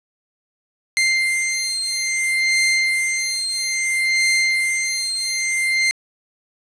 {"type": "beating tone pair", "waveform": "sawtooth", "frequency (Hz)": [2093, 2093.6], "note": ["C7", "C7"], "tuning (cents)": [0, 0], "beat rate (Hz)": 0.6, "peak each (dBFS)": -17, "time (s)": [0.97, 5.91], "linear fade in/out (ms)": 0, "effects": ["resampled to 24000 Hz", "7-bit"]}